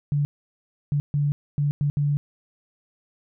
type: tone bursts at uneven times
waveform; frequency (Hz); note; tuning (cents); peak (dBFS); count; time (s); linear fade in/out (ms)
sine; 144.8; D3; -24; -19; 6; 0.12-0.25 / 0.92-1 / 1.14-1.32 / 1.58-1.71 / 1.81-1.9 / 1.97-2.17; 0
effects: none